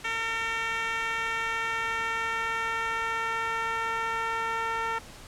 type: tone with band-pass filter sweep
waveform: 10% pulse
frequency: 453.9 Hz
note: A#4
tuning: 46 cents flat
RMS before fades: -30 dBFS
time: 0.04-4.99 s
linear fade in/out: 10 ms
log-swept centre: 2200 to 1100 Hz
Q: 1.1
effects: pink hiss -47 dBFS RMS until 5.27 s + low-pass 10000 Hz 12 dB/octave